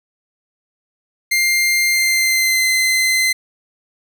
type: tone with pitch glide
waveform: sawtooth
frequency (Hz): 2100 to 2060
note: C7 to C7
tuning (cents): +6 to -28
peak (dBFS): -10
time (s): 1.31-3.33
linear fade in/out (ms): 10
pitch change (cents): -34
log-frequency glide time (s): 1.92-2.68
effects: none